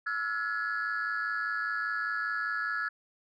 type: tone cluster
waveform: sine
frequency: 1328 / 1433 / 1695 Hz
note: E6 / F6 / G#6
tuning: +12 / +44 / +35 cents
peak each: -34 / -33 / -31 dBFS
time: 0.06-2.89 s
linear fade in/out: 10 ms
effects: tanh soft clip ceiling -25 dBFS